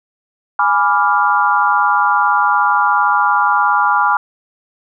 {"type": "chord", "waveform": "sine", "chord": "G# diminished seventh", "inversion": "none", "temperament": "equal", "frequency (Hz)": [830.6, 987.8, 1174.7, 1396.9], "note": ["G#5", "B5", "D6", "F6"], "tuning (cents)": [0, 0, 0, 0], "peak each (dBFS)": -16, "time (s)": [0.59, 4.17], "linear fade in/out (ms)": 2, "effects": []}